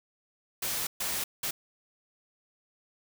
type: noise bursts at uneven times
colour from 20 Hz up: white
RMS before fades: -32 dBFS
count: 3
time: 0.62-0.87 / 1-1.24 / 1.43-1.51 s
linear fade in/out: 5 ms
effects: none